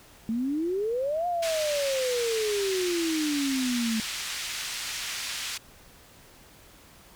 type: exponential two-way sweep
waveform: sine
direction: up then down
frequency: 217.8 to 716 to 217.8 Hz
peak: -25 dBFS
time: 0.29-4 s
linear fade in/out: 0 ms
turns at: 1.27 s
type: band-pass noise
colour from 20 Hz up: pink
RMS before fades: -34 dBFS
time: 1.42-5.58 s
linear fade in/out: 10 ms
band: 2200 to 7700 Hz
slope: 12 dB/octave
effects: pink hiss -53 dBFS RMS until 7.15 s